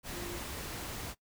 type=tone in noise; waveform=sine; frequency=349.2 Hz; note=F4; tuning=in tune; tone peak=-42 dBFS; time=0.12-0.41 s; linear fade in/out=50 ms; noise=pink; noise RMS=-41 dBFS; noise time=0.03-1.15 s; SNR=-4 dB; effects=noise-tail reverb RT60 0.1 s tail -19 dB re dry